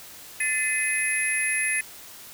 sine tone cluster, 1759 / 2046 / 2526 / 10940 Hz, A6 / C7 / D#7 / F9, -1 / -39 / +26 / -37 cents, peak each -28 dBFS, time 0.4-1.81 s, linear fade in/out 5 ms, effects white hiss -44 dBFS RMS until 2.33 s

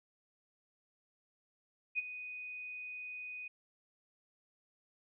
sine tone with ADSR envelope, 2489 Hz, D#7, in tune, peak -29 dBFS, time 1.95-3.48 s, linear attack 35 ms, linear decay 23 ms, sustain -13 dB, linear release 6 ms, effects none

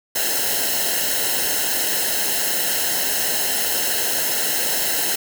white noise with comb filter, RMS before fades -21 dBFS, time 0.15-5.16 s, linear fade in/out 10 ms, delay 0.85 ms, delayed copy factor -0.8, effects none

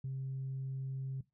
sine tone, 133.4 Hz, C3, 34 cents sharp, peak -35 dBFS, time 0.04-1.21 s, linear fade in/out 5 ms, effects noise-tail reverb RT60 0.2 s tail -18 dB re dry + tanh soft clip ceiling -33 dBFS

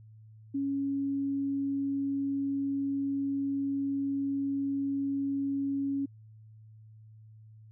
sine tone, 277.2 Hz, C#4, in tune, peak -28 dBFS, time 0.54-6.06 s, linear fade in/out 10 ms, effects added 109 Hz sine -50 dBFS peak until 7.71 s

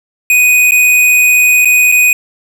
square tone with dropouts, 2489 Hz, D#7, in tune, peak -6 dBFS, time 0.3-2.13 s, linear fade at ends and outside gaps 2 ms, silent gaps 0.71-0.719 / 1.648-1.655 / 1.917-1.922 s, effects none

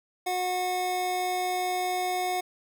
square tone pair together, 364.6 / 729.2 Hz, F#4 / F#5, -25 / -25 cents, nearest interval octave, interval 1200 cents, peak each -34 / -28 dBFS, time 0.26-2.41 s, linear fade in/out 10 ms, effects none

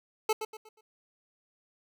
25% pulse tone with echo, 435.2 Hz, A4, 19 cents flat, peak -20 dBFS, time 0.29-0.33 s, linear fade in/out 5 ms, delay 120 ms, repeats 4, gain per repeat -9 dB, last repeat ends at 0.81 s, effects none

